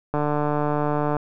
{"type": "click train", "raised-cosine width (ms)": 1, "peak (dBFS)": -10, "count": 153, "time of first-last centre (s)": [0.14, 1.167], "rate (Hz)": 148, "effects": []}